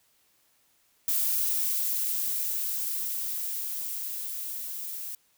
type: noise with level ramp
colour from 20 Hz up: violet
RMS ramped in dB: -26 to -37 dBFS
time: 1.08-5.15 s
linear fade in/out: 2 ms
effects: white hiss -67 dBFS RMS until 5.37 s